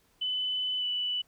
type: tone with pitch glide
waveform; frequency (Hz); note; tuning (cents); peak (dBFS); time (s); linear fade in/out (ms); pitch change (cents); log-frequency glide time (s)
sine; 3009 to 2971; F#7 to F#7; +28 to +6; -28; 0.21-1.22; 10; -22; 0.79-0.84
effects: pink hiss -67 dBFS RMS until 1.27 s